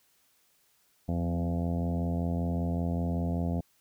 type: harmonic tone with a mistuned harmonic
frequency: 85.2 Hz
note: F2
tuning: 42 cents flat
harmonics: 1 / 2 / 3 / 4 / 5 / 6 / 7 / 8 / 9 / 10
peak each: -31 / -31 / -35 / -45 / -46 / -43 / -46 / -41 / -52 / -53 dBFS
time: 1.08-3.61 s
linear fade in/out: 10 ms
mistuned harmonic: 2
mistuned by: +17 cents
effects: white hiss -68 dBFS RMS until 3.8 s